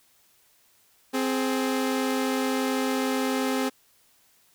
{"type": "tone pair together", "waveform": "sawtooth", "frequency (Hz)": [261.6, 420.3], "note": ["C4", "G#4"], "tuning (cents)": [0, 21], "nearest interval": "minor sixth", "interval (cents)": 821, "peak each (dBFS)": [-21, -26], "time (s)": [1.13, 3.7], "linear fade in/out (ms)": 20, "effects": ["white hiss -62 dBFS RMS until 4.54 s"]}